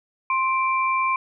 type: tone pair together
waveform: sine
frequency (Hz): 1049.1 / 2349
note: C6 / D7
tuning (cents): +4 / 0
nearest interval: octave + major second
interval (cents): 1396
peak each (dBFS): -20 / -25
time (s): 0.3-1.16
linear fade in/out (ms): 2
effects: none